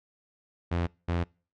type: tone bursts at uneven times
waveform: sawtooth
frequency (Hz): 86.1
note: F2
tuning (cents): -24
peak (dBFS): -22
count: 2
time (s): 0.71-0.87 / 1.08-1.24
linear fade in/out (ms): 10
effects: noise-tail reverb RT60 0.4 s tail -26 dB re dry + low-pass 3000 Hz 12 dB/octave